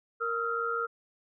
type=tone cluster; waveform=sine; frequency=465.1 / 1274 / 1379 Hz; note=A#4 / D#6 / F6; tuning=-4 / +41 / -22 cents; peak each=-34 / -34 / -31 dBFS; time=0.2-0.87 s; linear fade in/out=20 ms; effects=none